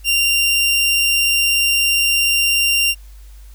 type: tone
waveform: sawtooth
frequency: 2777 Hz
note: F7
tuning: 10 cents flat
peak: -10 dBFS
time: 0.04-2.95 s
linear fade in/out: 50 ms
effects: added 50 Hz sine -36 dBFS peak until 3.54 s + white hiss -52 dBFS RMS until 3.54 s